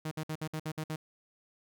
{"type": "tone bursts", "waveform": "sawtooth", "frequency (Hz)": 156.3, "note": "D#3", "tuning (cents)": 8, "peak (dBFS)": -30, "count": 8, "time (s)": [0.05, 0.96], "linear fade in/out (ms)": 5, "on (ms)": 63, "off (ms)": 58, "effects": []}